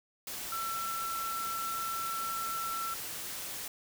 sine tone in noise, 1341 Hz, E6, 29 cents sharp, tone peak -34 dBFS, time 0.52-2.94 s, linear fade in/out 2 ms, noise white, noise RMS -40 dBFS, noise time 0.27-3.68 s, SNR +3 dB, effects none

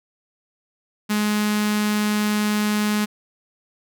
sawtooth tone with notch filter, 210.2 Hz, G#3, 21 cents sharp, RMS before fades -21 dBFS, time 1.09-3.06 s, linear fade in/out 20 ms, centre 540 Hz, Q 0.75, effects none

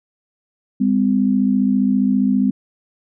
sine tone pair together, 201 / 255.9 Hz, G3 / C4, +44 / -38 cents, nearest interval major third, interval 418 cents, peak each -16 dBFS, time 0.8-2.51 s, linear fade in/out 10 ms, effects none

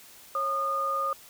sine tone pair together, 546 / 1222.4 Hz, C#5 / D#6, -26 / -31 cents, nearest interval octave + major second, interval 1395 cents, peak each -34 / -26 dBFS, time 0.35-1.13 s, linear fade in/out 2 ms, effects white hiss -51 dBFS RMS until 1.29 s

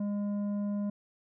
sine tone with tanh clipping, 204.3 Hz, G#3, 28 cents flat, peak -31 dBFS, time 0-0.9 s, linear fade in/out 5 ms, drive 8 dB, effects none

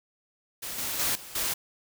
white noise with level steps, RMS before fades -36 / -32 / -27 / -44 / -29 dBFS, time 0.62-1.54 s, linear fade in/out 10 ms, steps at 0.78 / 0.99 / 1.15 / 1.35 s, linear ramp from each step 5 ms, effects none

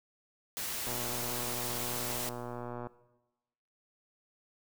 white noise, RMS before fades -37 dBFS, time 0.57-2.29 s, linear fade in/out 0 ms
click train, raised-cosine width 1 ms, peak -27 dBFS, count 243, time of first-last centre 0.87-2.87 s, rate 121 Hz
effects noise-tail reverb RT60 1.0 s tail -17 dB re dry

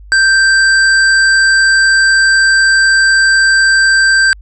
square tone, 1568 Hz, G6, in tune, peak -7 dBFS, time 0.12-4.33 s, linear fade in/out 0 ms, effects added 50 Hz sine -32 dBFS peak until 4.41 s + resampled to 22050 Hz

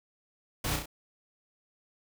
pink noise with echo, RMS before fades -32 dBFS, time 0.64-0.76 s, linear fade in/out 5 ms, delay 33 ms, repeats 3, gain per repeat -4 dB, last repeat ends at 0.859 s, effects none

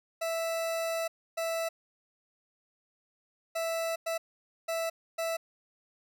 40% pulse tone bursts at uneven times, 659.3 Hz, E5, in tune, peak -29 dBFS, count 6, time 0.21-1.08 / 1.37-1.69 / 3.55-3.96 / 4.06-4.18 / 4.68-4.9 / 5.18-5.37 s, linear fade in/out 10 ms, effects none

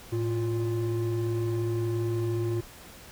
triangle tone pair together, 110.66 / 349.2 Hz, A2 / F4, +10 / 0 cents, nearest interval octave + minor sixth, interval 1990 cents, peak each -25 / -26 dBFS, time 0.12-2.61 s, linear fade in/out 10 ms, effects tanh soft clip ceiling -20 dBFS + pink hiss -48 dBFS RMS until 3.11 s

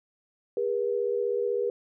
sine tone pair together, 405.8 / 481.8 Hz, G#4 / B4, -40 / -43 cents, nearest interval minor third, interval 297 cents, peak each -28 / -27 dBFS, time 0.57-1.7 s, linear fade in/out 2 ms, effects none

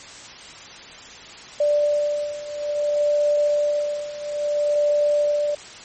sine beating tone pair, 588 / 588.59 Hz, D5 / D5, +2 / +4 cents, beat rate 0.59 Hz, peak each -23 / -20 dBFS, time 1.6-5.55 s, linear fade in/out 5 ms, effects white hiss -40 dBFS RMS until 5.84 s + MP3 32 kbps

